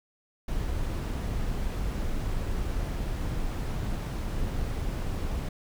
brown noise, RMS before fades -30 dBFS, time 0.48-5.49 s, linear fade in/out 5 ms, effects none

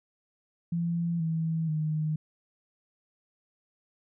sine tone with pitch steps, 169.7 / 162.04 / 154.72 Hz, F3 / E3 / D#3, -49 / -29 / -9 cents, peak -26 dBFS, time 0.72-2.16 s, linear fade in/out 5 ms, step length 480 ms, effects none

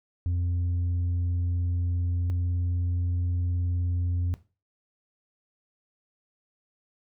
sine tone pair in turn, 87.7 / 88.08 Hz, F2 / F2, +8 / +15 cents, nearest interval unison, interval 7 cents, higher second, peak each -21 / -21 dBFS, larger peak neither, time 0.26-2.3 / 2.3-4.34 s, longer neither, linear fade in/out 0 ms, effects noise-tail reverb RT60 0.3 s tail -18 dB re dry + tanh soft clip ceiling -23 dBFS

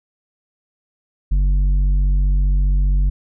triangle tone with tanh clipping, 47.59 Hz, F#1, 49 cents sharp, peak -14 dBFS, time 1.31-3.1 s, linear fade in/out 10 ms, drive 11 dB, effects none

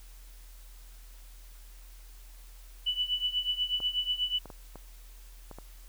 sine tone with tremolo, 2972 Hz, F#7, 7 cents sharp, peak -24 dBFS, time 2.86-4.39 s, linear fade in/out 10 ms, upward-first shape triangle, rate 8.2 Hz, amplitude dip 90%
clicks, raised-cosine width 1 ms, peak -30 dBFS, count 6, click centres 3.803 / 4.457 / 4.502 / 4.757 / 5.513 / 5.586 s
effects added 41 Hz sine -47 dBFS peak until 5.88 s + white hiss -58 dBFS RMS until 5.88 s

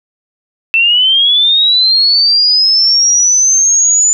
sine linear sweep, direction up, 2653 to 7040 Hz, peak -6 dBFS, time 0.74-4.13 s, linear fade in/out 0 ms, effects none

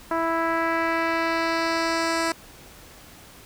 10% pulse tone with low-pass filter sweep, 329.6 Hz, E4, in tune, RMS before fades -24 dBFS, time 0.11-2.32 s, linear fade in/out 2 ms, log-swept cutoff 1200 to 8400 Hz, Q 1.2, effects pink hiss -47 dBFS RMS until 3.45 s

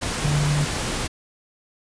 sine tone in noise, 146.83 Hz, D3, in tune, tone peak -19 dBFS, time 0.23-0.66 s, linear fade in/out 20 ms, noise pink, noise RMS -26 dBFS, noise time 0.01-1.08 s, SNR +4 dB, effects resampled to 22050 Hz

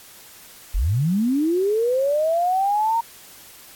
sine linear sweep, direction up, 32.7 to 933 Hz, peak -17 dBFS, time 0.74-3.01 s, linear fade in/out 10 ms, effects white hiss -45 dBFS RMS until 3.75 s + AAC 64 kbps

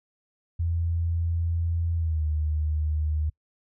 sine tone with pitch glide, 84.1 to 76.68 Hz, E2 to D#2, +35 to -25 cents, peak -23 dBFS, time 0.59-3.3 s, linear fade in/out 10 ms, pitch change -160 cents, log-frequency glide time 1.95-2.25 s, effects noise-tail reverb RT60 0.1 s tail -26 dB re dry

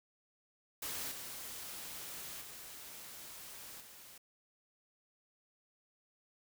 white noise with level steps, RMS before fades -41 / -46 / -50 / -55 dBFS, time 0.82-4.18 s, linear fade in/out 5 ms, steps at 1.11 / 2.41 / 3.8 s, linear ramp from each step 10 ms, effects none

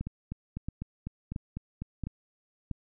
two click trains, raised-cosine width 5 ms, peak -23 / -21 dBFS, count 9 / 5, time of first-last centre 0.07-2.07 / 0.01-2.713 s, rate 4 / 1.48 Hz, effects none

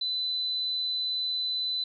sine tone, 4009 Hz, B7, 25 cents sharp, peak -27 dBFS, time 0.01-1.84 s, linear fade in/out 5 ms, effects none

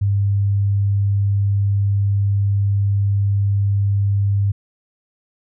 sine tone, 100 Hz, G2, 35 cents sharp, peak -14 dBFS, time 0.01-4.52 s, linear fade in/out 10 ms, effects none

